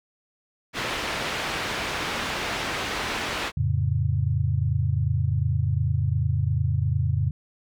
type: low-pass noise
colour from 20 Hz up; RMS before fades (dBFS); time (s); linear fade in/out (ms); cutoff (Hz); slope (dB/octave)
white; -29; 0.73-3.52; 50; 2700; 12
type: chord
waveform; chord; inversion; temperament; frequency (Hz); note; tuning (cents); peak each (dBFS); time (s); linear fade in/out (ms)
sine; F augmented; none; equal; 87.31 / 110 / 138.59; F2 / A2 / C#3; 0 / 0 / 0; -25; 3.57-7.31; 5
effects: none